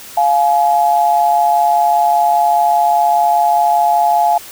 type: tone pair together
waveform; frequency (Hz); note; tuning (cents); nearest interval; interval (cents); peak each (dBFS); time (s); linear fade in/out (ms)
sine; 700 / 845; F5 / G#5; +4 / +30; minor third; 326; -12; 0.17-4.38; 5
effects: white hiss -34 dBFS RMS until 4.51 s

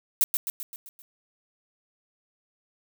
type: noise with echo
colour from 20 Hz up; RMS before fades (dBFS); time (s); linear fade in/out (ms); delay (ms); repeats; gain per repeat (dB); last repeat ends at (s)
violet; -20; 0.21-0.24; 0; 130; 6; -5; 1.02
effects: none

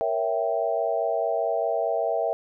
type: chord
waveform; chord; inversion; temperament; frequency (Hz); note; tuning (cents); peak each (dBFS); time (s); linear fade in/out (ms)
sine; A# diminished seventh; none; equal; 466.2 / 554.4 / 659.3 / 784; A#4 / C#5 / E5 / G5; 0 / 0 / 0 / 0; -29 / -30 / -25 / -30; 0.01-2.33; 0
effects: none

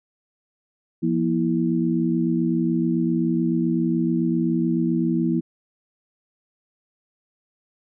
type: tone cluster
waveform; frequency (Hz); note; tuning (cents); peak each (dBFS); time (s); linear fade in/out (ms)
sine; 171.6 / 238.8 / 327.6; F3 / A#3 / E4; -30 / +42 / -11; -23; 1.02-5.41; 20
effects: none

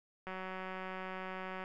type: click train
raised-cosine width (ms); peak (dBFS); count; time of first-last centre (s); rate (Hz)
0.5; -28; 257; 0.27-1.639; 187
effects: none

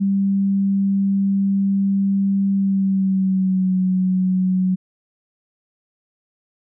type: tone with pitch glide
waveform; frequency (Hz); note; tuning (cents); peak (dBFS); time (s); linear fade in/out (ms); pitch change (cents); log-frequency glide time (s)
sine; 196.5 to 185.47; G3 to F#3; +4 to +4; -15; 0-4.76; 20; -100; 2.53-3.76
effects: none

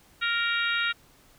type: harmonic tone with a mistuned harmonic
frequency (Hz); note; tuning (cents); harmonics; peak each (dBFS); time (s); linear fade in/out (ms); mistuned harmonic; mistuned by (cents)
466.2; A#4; 0; 3 / 4 / 5 / 6 / 7 / 8; -27 / -32 / -32 / -33 / -36 / -33; 0.21-0.93; 20; 8; +18
effects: pink hiss -58 dBFS RMS until 1.38 s

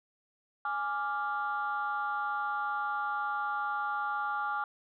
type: chord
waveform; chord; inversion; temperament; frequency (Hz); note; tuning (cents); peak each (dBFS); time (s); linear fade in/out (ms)
sine; D diminished; second; equal; 830.6 / 1174.7 / 1396.9; Ab5 / D6 / F6; 0 / 0 / 0; -34; 0.65-4.64; 2
effects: tanh soft clip ceiling -23 dBFS

